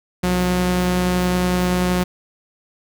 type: tone pair together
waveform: sawtooth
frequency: 63.72 / 180.5 Hz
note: C2 / F#3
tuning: -45 / -43 cents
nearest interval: octave + tritone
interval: 1802 cents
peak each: -22 / -13 dBFS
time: 0.23-2.04 s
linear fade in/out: 10 ms
effects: none

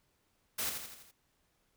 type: noise with echo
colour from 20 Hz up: white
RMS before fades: -35 dBFS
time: 0.58-0.7 s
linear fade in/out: 10 ms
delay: 83 ms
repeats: 5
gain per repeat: -5 dB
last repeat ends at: 1.115 s
effects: pink hiss -75 dBFS RMS until 1.76 s

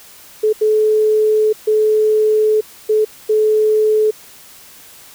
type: tone bursts at uneven times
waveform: sine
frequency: 430.5 Hz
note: A4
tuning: 38 cents flat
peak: -10 dBFS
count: 5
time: 0.43-0.53 / 0.61-1.53 / 1.67-2.61 / 2.89-3.05 / 3.29-4.11 s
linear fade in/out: 10 ms
effects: white hiss -41 dBFS RMS until 5.14 s

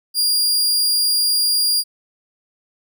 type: tone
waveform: sawtooth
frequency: 4816 Hz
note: D8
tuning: 43 cents sharp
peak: -12 dBFS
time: 0.14-1.84 s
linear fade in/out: 50 ms
effects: none

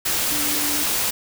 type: tone in noise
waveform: sine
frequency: 293.7 Hz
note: D4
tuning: in tune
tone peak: -30 dBFS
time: 0.31-0.84 s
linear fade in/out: 10 ms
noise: white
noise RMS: -22 dBFS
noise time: 0.05-1.11 s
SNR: -11 dB
effects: none

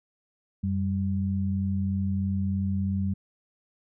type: tone pair together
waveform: sine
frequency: 92 / 195.07 Hz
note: F#2 / G3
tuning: -9 / -8 cents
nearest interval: octave + minor second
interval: 1301 cents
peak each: -27 dBFS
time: 0.63-3.14 s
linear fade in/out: 10 ms
effects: none

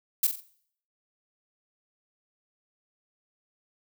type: noise with echo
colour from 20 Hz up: violet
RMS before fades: -22 dBFS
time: 0.23-0.27 s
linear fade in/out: 5 ms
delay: 45 ms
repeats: 3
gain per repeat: -8 dB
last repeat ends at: 0.405 s
effects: noise-tail reverb RT60 0.6 s tail -18 dB re dry

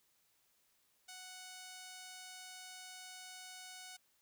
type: tone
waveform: 5% pulse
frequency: 740 Hz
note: F#5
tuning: in tune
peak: -38 dBFS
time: 1.08-3.97 s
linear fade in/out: 10 ms
effects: white hiss -75 dBFS RMS until 4.21 s

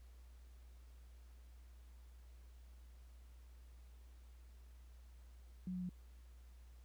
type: tone with pitch steps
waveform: sine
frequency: 183.5 / 181.81 / 180.14 Hz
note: F#3 / F#3 / F#3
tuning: -14 / -30 / -46 cents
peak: -40 dBFS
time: 5.67-5.892 s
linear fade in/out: 2 ms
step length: 74 ms
effects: added 60 Hz sine -56 dBFS peak until 6.84 s + pink hiss -73 dBFS RMS until 6.84 s

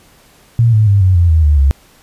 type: tone with pitch steps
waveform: sine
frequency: 116.54 / 108.11 / 100.29 / 93.03 / 86.3 / 80.06 / 74.27 / 68.9 Hz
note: A#2 / A2 / G2 / F#2 / F2 / D#2 / D2 / C#2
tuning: 0 / -30 / +40 / +10 / -20 / +50 / +20 / -10 cents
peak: -6 dBFS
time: 0.59-1.71 s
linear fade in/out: 0 ms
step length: 140 ms
effects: pink hiss -47 dBFS RMS until 2.02 s + resampled to 32000 Hz

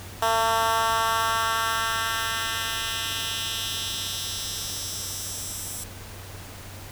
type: tone with high-pass filter sweep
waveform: 10% pulse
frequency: 225.5 Hz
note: A3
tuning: 43 cents sharp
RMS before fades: -27 dBFS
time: 0.22-5.84 s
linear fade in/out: 5 ms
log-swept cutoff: 720 to 8100 Hz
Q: 1.5
effects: added 95 Hz sine -42 dBFS peak until 6.91 s + pink hiss -42 dBFS RMS until 6.91 s

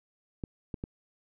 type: clicks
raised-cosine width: 3 ms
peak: -22 dBFS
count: 3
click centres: 0.438 / 0.742 / 0.839 s
effects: none

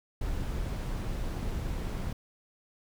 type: noise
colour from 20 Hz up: brown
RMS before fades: -33 dBFS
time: 0.21-2.13 s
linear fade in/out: 5 ms
effects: none

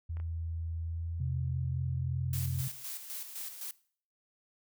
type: tone with pitch glide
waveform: sine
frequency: 82.41 to 89.87 Hz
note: E2 to F#2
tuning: 0 to -50 cents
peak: -34 dBFS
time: 0.09-2.62 s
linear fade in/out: 10 ms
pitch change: +150 cents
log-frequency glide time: 0.83-2.35 s
type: clicks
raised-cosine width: 0.5 ms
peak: -38 dBFS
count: 2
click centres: 0.17 / 0.2 s
type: tone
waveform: sine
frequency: 130.81 Hz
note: C3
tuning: in tune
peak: -32 dBFS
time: 1.2-2.68 s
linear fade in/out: 5 ms
type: noise with tremolo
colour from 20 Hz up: blue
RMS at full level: -40 dBFS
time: 2.33-3.71 s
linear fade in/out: 2 ms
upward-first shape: square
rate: 3.9 Hz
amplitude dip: 55%
effects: noise-tail reverb RT60 0.5 s tail -20 dB re dry

